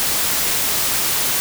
white noise, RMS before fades -19 dBFS, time 0-1.4 s, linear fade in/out 0 ms, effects none

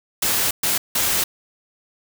white noise bursts at uneven times, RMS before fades -20 dBFS, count 3, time 0.22-0.51 / 0.63-0.78 / 0.95-1.24 s, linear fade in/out 5 ms, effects none

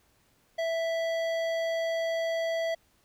sine tone with hard clipping, 659.3 Hz, E5, in tune, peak -29 dBFS, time 0.58-2.75 s, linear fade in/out 10 ms, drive 13 dB, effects pink hiss -67 dBFS RMS until 3.04 s

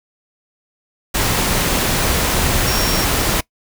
sine tone in noise, 5560 Hz, F8, 9 cents flat, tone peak -23 dBFS, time 2.67-3.05 s, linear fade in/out 10 ms, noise pink, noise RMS -17 dBFS, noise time 1.14-3.41 s, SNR -9 dB, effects noise-tail reverb RT60 0.1 s tail -22 dB re dry

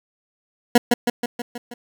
20% pulse tone with echo, 240.3 Hz, B3, 47 cents flat, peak -4 dBFS, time 0.75-0.78 s, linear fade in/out 5 ms, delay 160 ms, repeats 6, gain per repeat -4 dB, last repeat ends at 1.74 s, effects none

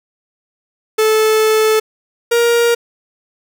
45% pulse tone pair in turn, 435.7 / 470.7 Hz, A4 / A#4, -17 / +17 cents, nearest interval minor second, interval 134 cents, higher second, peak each -10 dBFS, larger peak neither, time 0.98-1.8 / 2.31-2.75 s, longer first, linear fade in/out 10 ms, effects none

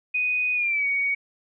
sine tone with pitch glide, 2489 to 2243 Hz, D#7 to C#7, 0 to +20 cents, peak -21 dBFS, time 0.14-1.15 s, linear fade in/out 10 ms, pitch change -180 cents, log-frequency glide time 0.54-0.86 s, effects none

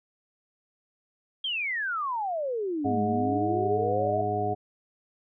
sine exponential two-way sweep, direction down then up, 3284 to 207.7 to 669 Hz, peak -27 dBFS, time 1.44-4.22 s, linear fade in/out 5 ms, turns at 3.02 s
harmonic tone, 104 Hz, G#2, 3 cents sharp, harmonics 1 / 2 / 3 / 4 / 6 / 7, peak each -33 / -38 / -37 / -31 / -36 / -28 dBFS, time 2.84-4.55 s, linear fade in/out 20 ms
effects none

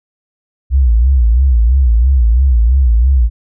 sine tone with vibrato, 61.4 Hz, B1, 9 cents flat, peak -6 dBFS, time 0.7-3.3 s, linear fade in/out 50 ms, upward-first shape sine, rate 3 Hz, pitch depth 180 cents each way, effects none

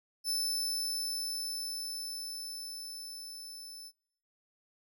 sawtooth tone with level ramp, 5274 Hz, E8, in tune, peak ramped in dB -27 to -43 dBFS, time 0.24-3.92 s, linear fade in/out 50 ms, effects noise-tail reverb RT60 0.8 s tail -26 dB re dry

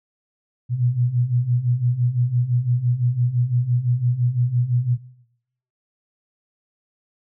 sine beating tone pair, 119 / 124.9 Hz, A#2 / B2, +36 / +20 cents, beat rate 5.9 Hz, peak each -23 / -18 dBFS, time 0.69-4.98 s, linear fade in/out 50 ms, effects noise-tail reverb RT60 0.8 s tail -19 dB re dry

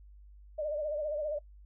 sine tone with vibrato, 600 Hz, D5, 37 cents sharp, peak -31 dBFS, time 0.58-1.39 s, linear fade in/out 10 ms, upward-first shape sine, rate 15 Hz, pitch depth 70 cents each way, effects noise-tail reverb RT60 0.1 s tail -21 dB re dry + added 50 Hz sine -51 dBFS peak until 1.65 s

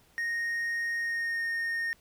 triangle tone with pitch glide, 1860 to 1842.9 Hz, A#6 to A#6, -4 to -20 cents, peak -27 dBFS, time 0.18-1.93 s, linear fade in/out 0 ms, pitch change -16 cents, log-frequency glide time 0.99-1.43 s, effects pink hiss -63 dBFS RMS until 2 s

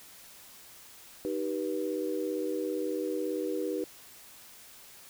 sine chord, Eb augmented, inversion none, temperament just, 311.1 / 388.9 / 486.1 Hz, Eb4 / G4 / B4, 0 / -14 / -28 cents, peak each -34 dBFS, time 1.25-3.84 s, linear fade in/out 0 ms, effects white hiss -52 dBFS RMS until 5.09 s

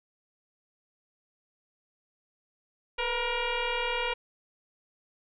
sine tone with frequency modulation, 932 Hz, A#5, 1 cent flat, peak -27 dBFS, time 2.98-4.14 s, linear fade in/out 10 ms, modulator 476 Hz, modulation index 4.5, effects none

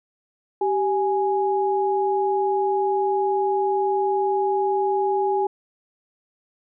sine tone pair together, 389.5 / 830.6 Hz, G4 / G#5, -11 / 0 cents, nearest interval octave + minor second, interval 1311 cents, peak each -21 / -22 dBFS, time 0.61-5.47 s, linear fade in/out 5 ms, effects none

